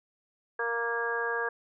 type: harmonic tone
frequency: 233.6 Hz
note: A#3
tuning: 4 cents sharp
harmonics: 2 / 3 / 4 / 5 / 6 / 7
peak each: -33 / -41 / -37 / -37 / -43 / -31 dBFS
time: 0.59-1.49 s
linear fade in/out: 5 ms
effects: none